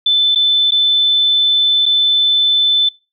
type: tone with dropouts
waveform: sine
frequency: 3520 Hz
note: A7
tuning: in tune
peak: -9 dBFS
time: 0.06-2.89 s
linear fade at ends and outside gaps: 5 ms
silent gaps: 0.349-0.357 / 0.709-0.719 / 1.857-1.861 s
effects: noise-tail reverb RT60 0.3 s tail -25 dB re dry